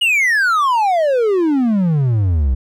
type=exponential sweep; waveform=triangle; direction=down; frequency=2938 to 61 Hz; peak=-10 dBFS; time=0.01-2.55 s; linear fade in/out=10 ms; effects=none